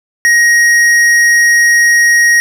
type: tone with hard clipping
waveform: sine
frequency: 1882 Hz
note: A#6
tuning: 16 cents sharp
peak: -7 dBFS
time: 0.25-2.4 s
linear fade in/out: 0 ms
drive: 11 dB
effects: none